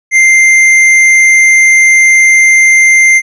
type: tone with hard clipping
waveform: triangle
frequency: 2093 Hz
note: C7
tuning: in tune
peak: -4 dBFS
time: 0.11-3.22 s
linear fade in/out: 50 ms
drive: 11 dB
effects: none